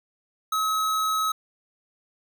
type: tone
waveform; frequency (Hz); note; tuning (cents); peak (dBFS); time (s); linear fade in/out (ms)
square; 1282; E6; -49; -23; 0.52-1.32; 5
effects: none